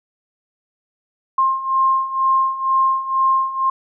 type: beating tone pair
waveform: sine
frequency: 1060 / 1062.1 Hz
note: C6 / C6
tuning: +22 / +26 cents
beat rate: 2.1 Hz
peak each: -20 / -16 dBFS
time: 1.38-3.7 s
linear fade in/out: 5 ms
effects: none